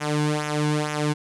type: tone with flanger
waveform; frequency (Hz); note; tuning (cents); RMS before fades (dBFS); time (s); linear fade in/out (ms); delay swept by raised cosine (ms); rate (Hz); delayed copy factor
sawtooth; 150.1; D3; +38; -24; 0-1.14; 20; 0.22 to 1.62; 2.2; -0.7
effects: resampled to 24000 Hz